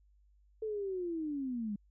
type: linear sweep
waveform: sine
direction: down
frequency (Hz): 443.5 to 198.5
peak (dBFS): -34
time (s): 0.62-1.76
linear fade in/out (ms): 5
effects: added 50 Hz sine -63 dBFS peak until 1.9 s